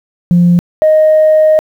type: tone pair in turn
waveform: sine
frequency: 174.61 / 622.2 Hz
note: F3 / D#5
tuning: 0 / 0 cents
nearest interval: octave + minor seventh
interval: 2200 cents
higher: second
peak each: -3 dBFS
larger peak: neither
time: 0.31-0.59 / 0.82-1.59 s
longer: second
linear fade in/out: 0 ms
effects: tanh soft clip ceiling -1 dBFS + 7-bit